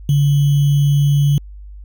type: tone with sample-and-hold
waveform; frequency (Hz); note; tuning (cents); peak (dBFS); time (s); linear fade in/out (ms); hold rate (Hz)
sine; 143.2; D3; -43; -10; 0.09-1.38; 2; 3150
effects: added 50 Hz sine -32 dBFS peak until 1.84 s